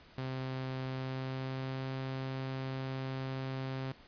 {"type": "tone with pitch glide", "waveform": "sawtooth", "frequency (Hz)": [130.81, 132.41], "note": ["C3", "C3"], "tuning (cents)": [0, 21], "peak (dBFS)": -32, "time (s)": [0.18, 3.92], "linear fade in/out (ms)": 0, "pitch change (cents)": 21, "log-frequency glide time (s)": [0.83, 1.9], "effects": ["pink hiss -58 dBFS RMS until 4.07 s", "resampled to 11025 Hz"]}